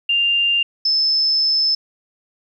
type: tone pair in turn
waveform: sine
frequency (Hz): 2794 / 5250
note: F7 / E8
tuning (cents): 0 / -8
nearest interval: major seventh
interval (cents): 1092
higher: second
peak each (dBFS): -14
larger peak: neither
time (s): 0.09-0.63 / 0.85-1.75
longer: second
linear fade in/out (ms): 5
effects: 9-bit